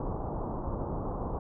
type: low-pass noise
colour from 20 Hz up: pink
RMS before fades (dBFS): -34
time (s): 0-1.39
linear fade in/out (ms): 2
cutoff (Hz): 1100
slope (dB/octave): 48
effects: none